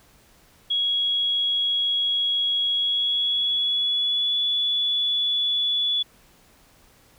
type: tone with pitch glide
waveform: sine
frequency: 3322 to 3429 Hz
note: G#7 to A7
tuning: 0 to -45 cents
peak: -20 dBFS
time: 0.7-6.03 s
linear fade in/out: 10 ms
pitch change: +55 cents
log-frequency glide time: 2.71-4.38 s
effects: pink hiss -56 dBFS RMS until 7.18 s